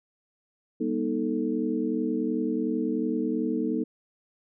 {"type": "tone cluster", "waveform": "sine", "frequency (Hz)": [198.8, 241.6, 312.2, 441], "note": ["G3", "B3", "D#4", "A4"], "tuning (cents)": [25, -38, 6, 4], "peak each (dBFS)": [-34, -28, -29, -32], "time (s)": [0.8, 3.84], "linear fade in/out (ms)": 10, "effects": []}